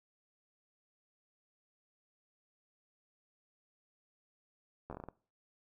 slowing click train, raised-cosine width 1 ms, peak -30 dBFS, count 8, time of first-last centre 4.9-5.087 s, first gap 12 ms, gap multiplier 1.26, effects noise-tail reverb RT60 0.4 s tail -21 dB re dry

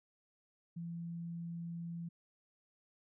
sine tone, 169.2 Hz, E3, 45 cents sharp, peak -40 dBFS, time 0.76-2.09 s, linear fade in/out 10 ms, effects none

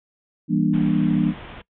sine chord, E half-diminished seventh, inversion none, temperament just, 164.81 / 197.78 / 237.3 / 296.7 Hz, E3 / G3 / Bb3 / D4, 0 / +16 / +31 / +18 cents, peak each -22 dBFS, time 0.48-1.34 s, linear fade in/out 50 ms
pink low-pass noise, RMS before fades -39 dBFS, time 0.73-1.62 s, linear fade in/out 10 ms, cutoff 3500 Hz, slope 96 dB/octave
effects noise-tail reverb RT60 0.1 s tail -21 dB re dry

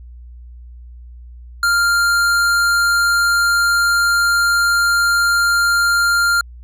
sine tone with hard clipping, 1396.9 Hz, F6, in tune, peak -14 dBFS, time 1.63-6.41 s, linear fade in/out 2 ms, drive 15 dB, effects added 60 Hz sine -34 dBFS peak until 6.63 s

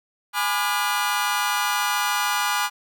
sawtooth chord, G# diminished seventh, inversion none, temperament just, 830.6 / 996.7 / 1196.1 / 1435.3 Hz, G#5 / B5 / D6 / F6, 0 / +16 / +31 / +47 cents, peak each -23 dBFS, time 0.33-2.7 s, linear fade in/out 50 ms, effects none

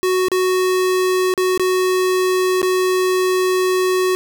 square tone with dropouts, 370 Hz, F#4, in tune, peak -15 dBFS, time 0.03-4.15 s, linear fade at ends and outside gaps 0 ms, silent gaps 0.284-0.317 / 1.339-1.377 / 1.576-1.596 / 2.617-2.629 s, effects none

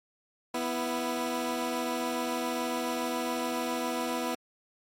15% pulse tone pair together, 246.9 / 331.6 Hz, B3 / E4, 0 / +10 cents, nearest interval perfect fourth, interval 510 cents, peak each -25 / -27 dBFS, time 0.54-4.35 s, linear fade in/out 5 ms, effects MP3 64 kbps

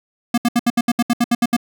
square tone bursts, 237.9 Hz, A#3, 35 cents sharp, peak -13 dBFS, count 12, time 0.34-1.566 s, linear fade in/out 5 ms, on 38 ms, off 70 ms, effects none

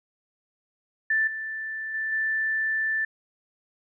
sine tone with level steps, 1765 Hz, A6, 5 cents sharp, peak -20 / -30 / -26 / -23 dBFS, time 1.1-3.05 s, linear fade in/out 5 ms, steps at 1.27 / 1.94 / 2.12 s, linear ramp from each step 5 ms, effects none

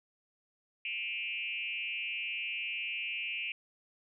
sine tone with frequency modulation, 2580 Hz, E7, 38 cents flat, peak -34 dBFS, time 0.85-3.52 s, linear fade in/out 2 ms, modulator 206 Hz, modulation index 1.4, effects none

